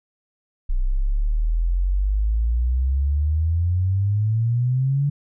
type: exponential sweep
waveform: sine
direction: up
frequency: 30.2 to 145 Hz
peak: -17 dBFS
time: 0.69-5.1 s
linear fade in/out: 10 ms
effects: none